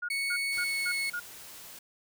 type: tone bursts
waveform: sine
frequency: 1435 Hz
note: F6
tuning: 47 cents sharp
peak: -31 dBFS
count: 5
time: 0.02-1.2 s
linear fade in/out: 10 ms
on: 68 ms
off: 210 ms
type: tone with pitch glide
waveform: 35% pulse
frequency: 2217 to 2193 Hz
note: C#7 to C#7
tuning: 0 to -19 cents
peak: -27 dBFS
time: 0.1-1.1 s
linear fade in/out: 5 ms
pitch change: -19 cents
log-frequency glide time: 0.49-0.97 s
type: noise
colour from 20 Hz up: white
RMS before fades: -47 dBFS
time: 0.52-1.79 s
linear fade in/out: 5 ms
type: noise with exponential decay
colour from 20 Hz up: pink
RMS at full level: -46 dBFS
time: 0.57-0.67 s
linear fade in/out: 1 ms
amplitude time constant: 20 ms
effects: none